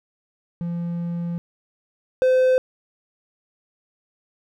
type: tone pair in turn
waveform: triangle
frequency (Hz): 171.5 / 513.9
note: F3 / C5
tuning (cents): -31 / -31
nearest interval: octave + perfect fifth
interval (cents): 1900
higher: second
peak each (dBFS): -22 / -12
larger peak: second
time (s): 0.61-1.38 / 2.22-2.58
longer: first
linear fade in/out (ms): 0
effects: none